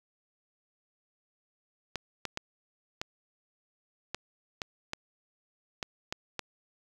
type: clicks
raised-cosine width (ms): 0.2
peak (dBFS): -16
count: 10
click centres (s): 1.957 / 2.253 / 2.374 / 3.015 / 4.146 / 4.618 / 4.934 / 5.828 / 6.125 / 6.393
effects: 7-bit